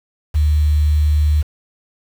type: tone with quantisation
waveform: sine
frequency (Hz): 75.2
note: D2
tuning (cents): +42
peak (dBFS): -11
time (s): 0.34-1.43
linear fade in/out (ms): 20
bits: 6
effects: none